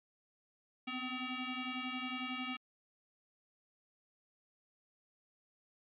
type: tone with frequency modulation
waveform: sine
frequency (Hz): 1272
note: D#6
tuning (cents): +38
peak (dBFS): -37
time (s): 0.87-2.57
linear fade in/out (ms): 10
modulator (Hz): 511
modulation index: 3.5
effects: MP3 64 kbps